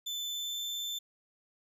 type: tone with pitch glide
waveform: 35% pulse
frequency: 3520 to 3542 Hz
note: A7 to A7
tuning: 0 to +11 cents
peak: -33 dBFS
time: 0.06-0.99 s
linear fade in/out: 10 ms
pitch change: +11 cents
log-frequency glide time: 0.3-0.6 s
effects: none